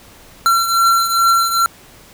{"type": "beating tone pair", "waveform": "square", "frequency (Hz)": [1360, 1362.4], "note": ["F6", "F6"], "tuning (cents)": [-46, -43], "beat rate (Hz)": 2.4, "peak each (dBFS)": [-13, -19], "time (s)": [0.46, 1.66], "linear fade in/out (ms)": 0, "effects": ["pink hiss -43 dBFS RMS until 2.13 s"]}